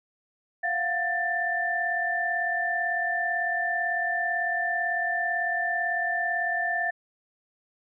sine tone cluster, 692 / 730 / 1776 Hz, F5 / F#5 / A6, -16 / -24 / +16 cents, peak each -30 / -34 / -26 dBFS, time 0.63-6.91 s, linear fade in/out 10 ms, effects none

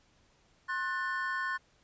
triangle chord, F# diminished, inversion second, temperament just, 1065.6 / 1480 / 1776 Hz, C6 / F#6 / A6, +31 / 0 / +16 cents, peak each -34 dBFS, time 0.68-1.58 s, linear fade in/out 20 ms, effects pink hiss -67 dBFS RMS until 1.83 s + resampled to 16000 Hz

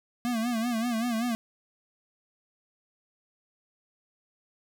square tone with vibrato, 233.1 Hz, A#3, in tune, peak -27 dBFS, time 0.25-1.35 s, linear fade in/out 0 ms, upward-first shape sine, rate 5.2 Hz, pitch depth 100 cents each way, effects none

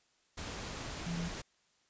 sine tone in noise, 170 Hz, F3, 46 cents flat, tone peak -35 dBFS, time 1.06-1.29 s, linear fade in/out 10 ms, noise pink, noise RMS -42 dBFS, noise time 0.37-1.42 s, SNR +4 dB, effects white hiss -72 dBFS RMS until 1.89 s + resampled to 16000 Hz

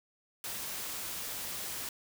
white noise, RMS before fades -39 dBFS, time 0.44-1.89 s, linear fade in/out 2 ms, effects none

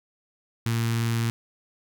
sawtooth tone with notch filter, 115.3 Hz, A#2, 19 cents flat, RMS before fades -25 dBFS, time 0.66-1.3 s, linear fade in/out 0 ms, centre 590 Hz, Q 0.59, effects none

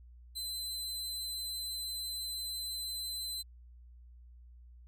sawtooth tone, 4053 Hz, B7, 44 cents sharp, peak -34 dBFS, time 0.35-3.43 s, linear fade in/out 20 ms, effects added 60 Hz sine -52 dBFS peak until 4.87 s

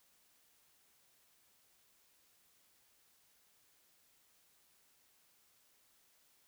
silence, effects white hiss -71 dBFS RMS until 6.47 s

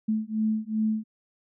sine beating tone pair, 216.3 / 218.9 Hz, A3 / A3, -29 / -9 cents, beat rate 2.6 Hz, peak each -27 / -27 dBFS, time 0.08-1.04 s, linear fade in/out 10 ms, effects none

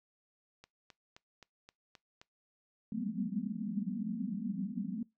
click train, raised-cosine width 0.2 ms, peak -35 dBFS, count 7, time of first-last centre 0.64-2.215 s, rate 3.81 Hz
pink band-pass noise, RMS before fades -37 dBFS, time 2.92-5.03 s, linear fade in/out 2 ms, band 180 to 250 Hz, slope 96 dB/octave
effects noise-tail reverb RT60 0.2 s tail -23 dB re dry

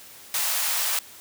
white high-pass noise, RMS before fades -25 dBFS, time 0.34-0.99 s, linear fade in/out 2 ms, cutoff 640 Hz, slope 24 dB/octave, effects white hiss -46 dBFS RMS until 1.2 s + high-pass 60 Hz 12 dB/octave

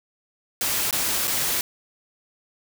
white noise with dropouts, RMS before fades -24 dBFS, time 0.61-1.61 s, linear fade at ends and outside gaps 1 ms, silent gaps 0.909-0.927 / 1.273-1.278 s, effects none

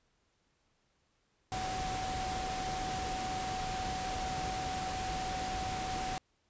sine tone in noise, 750 Hz, F#5, 23 cents sharp, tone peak -36 dBFS, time 1.52-6.18 s, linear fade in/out 0 ms, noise pink, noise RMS -39 dBFS, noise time 1.52-6.18 s, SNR 0 dB, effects pink hiss -75 dBFS RMS until 6.49 s + resampled to 16000 Hz

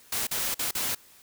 white noise with dropouts, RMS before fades -29 dBFS, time 0.12-0.95 s, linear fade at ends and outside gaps 5 ms, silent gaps 0.27-0.311 / 0.544-0.591 / 0.711-0.75 s, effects white hiss -55 dBFS RMS until 1.22 s

